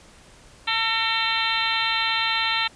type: harmonic tone with a mistuned harmonic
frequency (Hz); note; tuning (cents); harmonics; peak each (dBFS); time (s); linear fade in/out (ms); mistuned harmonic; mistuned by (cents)
448.6; A4; +34; 2 / 3 / 4 / 5 / 6 / 7 / 8 / 9; -29 / -29 / -29 / -29 / -29 / -29 / -29 / -29; 0.67-2.68; 10; 4; +33
effects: pink hiss -50 dBFS RMS until 2.75 s + resampled to 22050 Hz